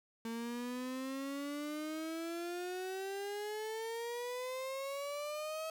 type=exponential sweep; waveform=35% pulse; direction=up; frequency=226.4 to 644 Hz; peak=-37 dBFS; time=0.25-5.7 s; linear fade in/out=2 ms; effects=none